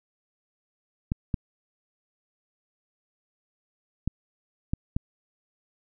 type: clicks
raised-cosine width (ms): 5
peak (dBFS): -13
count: 5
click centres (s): 1.119 / 1.342 / 4.076 / 4.735 / 4.965
effects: none